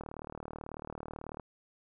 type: click train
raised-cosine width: 1 ms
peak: -27 dBFS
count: 54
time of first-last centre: 0.01-1.397 s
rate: 38.2 Hz
effects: none